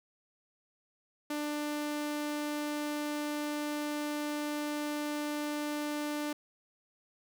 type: tone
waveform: sawtooth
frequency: 296.5 Hz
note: D4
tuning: 17 cents sharp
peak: -29 dBFS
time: 1.3-6.33 s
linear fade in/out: 5 ms
effects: none